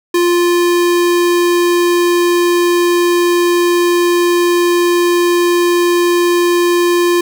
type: tone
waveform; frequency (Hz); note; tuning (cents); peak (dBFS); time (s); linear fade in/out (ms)
square; 349.2; F4; 0; -10; 0.14-7.21; 5
effects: none